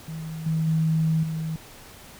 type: tone with level steps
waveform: sine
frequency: 159.8 Hz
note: D#3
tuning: 47 cents sharp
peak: -31 / -21 / -19 / -26 dBFS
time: 0.08-1.56 s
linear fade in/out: 2 ms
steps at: 0.46 / 0.67 / 1.23 s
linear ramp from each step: 5 ms
effects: pink hiss -46 dBFS RMS until 2.19 s